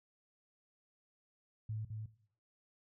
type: tone with echo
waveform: sine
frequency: 108.8 Hz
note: A2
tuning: 19 cents flat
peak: -37 dBFS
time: 1.69-1.85 s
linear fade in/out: 5 ms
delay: 210 ms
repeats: 1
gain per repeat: -3 dB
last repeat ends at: 2.06 s
effects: noise-tail reverb RT60 0.6 s tail -17 dB re dry